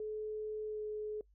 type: tone with pitch glide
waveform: sine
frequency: 429 to 425.1 Hz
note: A4 to G#4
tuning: -44 to +40 cents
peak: -37 dBFS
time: 0-1.21 s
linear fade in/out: 2 ms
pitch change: -16 cents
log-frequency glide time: 0.65-0.83 s
effects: noise-tail reverb RT60 0.1 s tail -23 dB re dry + added 50 Hz sine -64 dBFS peak until 1.34 s